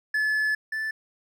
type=tone pair in turn; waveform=triangle; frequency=1724 / 1755.1 Hz; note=A6 / A6; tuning=-36 / -5 cents; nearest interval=unison; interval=31 cents; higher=second; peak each=-20 / -25 dBFS; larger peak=first; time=0.14-0.55 / 0.72-0.91 s; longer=first; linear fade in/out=5 ms; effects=none